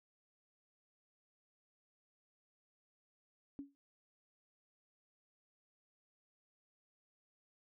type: tone with exponential decay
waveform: sine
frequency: 280 Hz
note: C#4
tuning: 18 cents sharp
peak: -39 dBFS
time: 3.59-3.75 s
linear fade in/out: 0 ms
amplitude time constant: 33 ms
effects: none